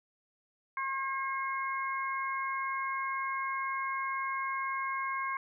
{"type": "harmonic tone", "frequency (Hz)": 538, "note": "C5", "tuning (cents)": 48, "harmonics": [2, 3, 4], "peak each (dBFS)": [-33, -40, -38], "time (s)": [0.77, 5.37], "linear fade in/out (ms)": 2, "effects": []}